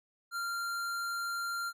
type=tone with hard clipping; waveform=sine; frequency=1386 Hz; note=F6; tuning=14 cents flat; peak=-35 dBFS; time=0.31-1.73 s; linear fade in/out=50 ms; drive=17 dB; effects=none